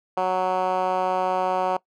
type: tone with band-pass filter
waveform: 10% pulse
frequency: 185 Hz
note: F#3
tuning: in tune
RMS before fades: -23 dBFS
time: 0.17-1.77 s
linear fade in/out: 5 ms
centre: 760 Hz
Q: 1.6
effects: noise-tail reverb RT60 0.1 s tail -21 dB re dry